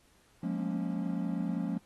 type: chord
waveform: triangle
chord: Bb minor seventh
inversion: second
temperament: equal with one note detuned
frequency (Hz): 177.87 / 207.7 / 233.1 / 277.2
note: F3 / Ab3 / Bb3 / Db4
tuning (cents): +32 / 0 / 0 / 0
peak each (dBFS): -32 / -35 / -36 / -35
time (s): 0.43-1.78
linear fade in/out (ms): 5
effects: pink hiss -66 dBFS RMS until 1.85 s + AAC 32 kbps